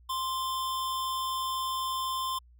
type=tone pair together; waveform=square; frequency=1046 / 3518 Hz; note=C6 / A7; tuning=-1 / -1 cents; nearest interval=octave + major sixth; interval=2100 cents; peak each=-31 / -39 dBFS; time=0.09-2.39 s; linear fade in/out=10 ms; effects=added 60 Hz sine -54 dBFS peak until 2.59 s